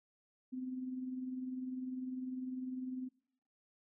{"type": "tone with tremolo", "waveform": "sine", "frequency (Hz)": 256.2, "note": "C4", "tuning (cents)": -36, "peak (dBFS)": -36, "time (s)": [0.52, 3.09], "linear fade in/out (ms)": 20, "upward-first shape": "triangle", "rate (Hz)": 20, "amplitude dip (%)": 55, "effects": ["noise-tail reverb RT60 0.7 s tail -23 dB re dry"]}